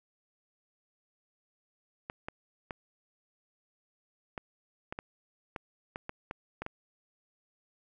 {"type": "clicks", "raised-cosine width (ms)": 0.5, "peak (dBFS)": -22, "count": 12, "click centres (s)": [2.099, 2.285, 2.708, 4.378, 4.925, 4.989, 5.562, 5.959, 6.094, 6.311, 6.62, 6.664], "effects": []}